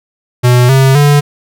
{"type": "tone with pitch steps", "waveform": "square", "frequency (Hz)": [123.47, 133.87, 145.14], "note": ["B2", "C3", "D3"], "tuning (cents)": [0, 40, -20], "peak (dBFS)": -5, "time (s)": [0.43, 1.21], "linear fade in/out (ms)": 20, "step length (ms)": 260, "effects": []}